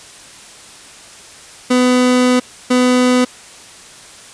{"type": "tone bursts at uneven times", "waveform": "30% pulse", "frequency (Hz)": 250.4, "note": "B3", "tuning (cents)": 24, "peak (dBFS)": -7, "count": 2, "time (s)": [[1.7, 2.4], [2.7, 3.25]], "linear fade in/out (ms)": 10, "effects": ["white hiss -38 dBFS RMS until 4.33 s", "resampled to 22050 Hz"]}